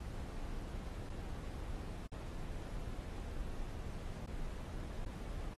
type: noise with dropouts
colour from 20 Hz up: brown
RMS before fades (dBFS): -43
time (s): 0-5.54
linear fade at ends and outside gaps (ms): 5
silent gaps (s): 1.093-1.098 / 2.069-2.118 / 4.263-4.272 / 5.052-5.059
effects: AAC 32 kbps